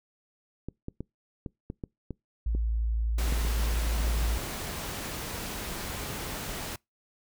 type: clicks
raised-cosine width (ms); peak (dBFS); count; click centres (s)
3; -22; 10; 0.686 / 0.884 / 1.006 / 1.462 / 1.701 / 1.838 / 2.107 / 2.55 / 3.324 / 3.45
type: tone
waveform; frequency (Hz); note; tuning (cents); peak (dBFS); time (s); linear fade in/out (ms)
sine; 56; A1; +31; -25; 2.46-4.38; 5
type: noise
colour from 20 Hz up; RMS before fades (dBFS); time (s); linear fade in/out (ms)
pink; -36; 3.18-6.76; 5
effects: noise-tail reverb RT60 0.2 s tail -26 dB re dry